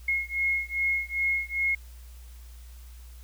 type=beating tone pair; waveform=sine; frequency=2160 / 2162.5 Hz; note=C#7 / C#7; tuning=-45 / -43 cents; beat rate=2.5 Hz; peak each=-28 dBFS; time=0.08-1.75 s; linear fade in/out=5 ms; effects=added 60 Hz sine -43 dBFS peak until 3.23 s + white hiss -57 dBFS RMS until 3.23 s